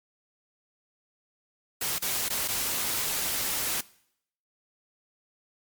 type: noise with dropouts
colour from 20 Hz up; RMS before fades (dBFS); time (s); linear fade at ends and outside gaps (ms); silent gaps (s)
white; -29; 1.81-3.81; 5; 1.985-2.021 / 2.286-2.301 / 2.477-2.484
effects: noise-tail reverb RT60 0.7 s tail -21 dB re dry + MP3 96 kbps